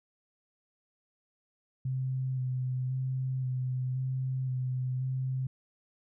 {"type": "tone with vibrato", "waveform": "sine", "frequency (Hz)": 129.2, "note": "C3", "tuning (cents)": -21, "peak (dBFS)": -29, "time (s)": [1.85, 5.47], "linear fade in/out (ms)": 5, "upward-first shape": "square", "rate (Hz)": 0.95, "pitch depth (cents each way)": 17, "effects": []}